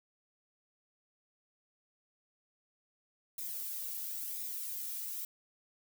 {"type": "noise with flanger", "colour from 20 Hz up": "violet", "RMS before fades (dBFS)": -40, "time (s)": [3.38, 5.25], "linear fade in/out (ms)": 2, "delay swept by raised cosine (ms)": [0.66, 1.96], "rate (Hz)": 0.97, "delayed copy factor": -0.5, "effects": []}